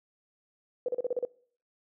sine tone bursts, 493.9 Hz, B4, in tune, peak -26 dBFS, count 7, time 0.86-1.251 s, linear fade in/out 2 ms, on 25 ms, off 36 ms, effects noise-tail reverb RT60 0.5 s tail -22 dB re dry

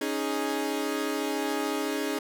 sawtooth chord, C# suspended second, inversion none, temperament equal, 277.2 / 311.1 / 415.3 Hz, C#4 / D#4 / G#4, 0 / 0 / 0 cents, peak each -28 dBFS, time 0.01-2.19 s, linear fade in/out 5 ms, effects none

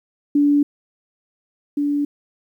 sine tone pair in turn, 289.1 / 289.1 Hz, D4 / D4, -27 / -27 cents, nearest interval unison, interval 0 cents, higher neither, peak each -12 / -17 dBFS, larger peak first, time 0.35-0.63 / 1.77-2.05 s, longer neither, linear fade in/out 5 ms, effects 9-bit

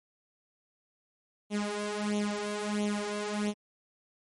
sawtooth tone with flanger, 207.7 Hz, G#3, in tune, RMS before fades -32 dBFS, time 1.5-3.54 s, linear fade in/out 50 ms, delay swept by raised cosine 0.3 to 3 ms, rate 1.5 Hz, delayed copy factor +0.8, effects MP3 48 kbps

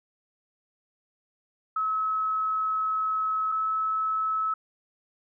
sine tone pair in turn, 1289 / 1298 Hz, E6 / E6, -39 / -27 cents, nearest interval unison, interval 12 cents, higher second, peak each -24 dBFS, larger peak neither, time 1.76-3.52 / 3.52-4.54 s, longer first, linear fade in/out 5 ms, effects none

